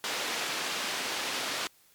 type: band-pass noise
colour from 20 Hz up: white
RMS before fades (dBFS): -33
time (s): 0.04-1.67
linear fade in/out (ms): 0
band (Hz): 240 to 4400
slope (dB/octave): 12
effects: white hiss -62 dBFS RMS until 1.94 s + MP3 96 kbps